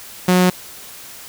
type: tone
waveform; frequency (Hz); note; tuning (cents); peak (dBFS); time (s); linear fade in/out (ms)
sawtooth; 181.8; F#3; -30; -7; 0.28-0.5; 5
effects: white hiss -37 dBFS RMS until 1.28 s